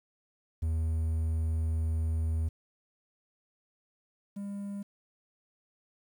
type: tone pair in turn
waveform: triangle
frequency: 80.4 / 200.8 Hz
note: E2 / G3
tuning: -43 / +42 cents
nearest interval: octave + major third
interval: 1585 cents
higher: second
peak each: -25 / -33 dBFS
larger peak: first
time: 0.62-2.49 / 4.36-4.83 s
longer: first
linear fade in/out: 10 ms
effects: 10-bit